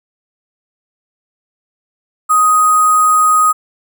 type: tone with sample-and-hold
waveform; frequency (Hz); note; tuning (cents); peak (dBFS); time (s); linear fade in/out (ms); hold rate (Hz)
sine; 1249; D#6; +6; -7; 2.29-3.53; 20; 8820
effects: none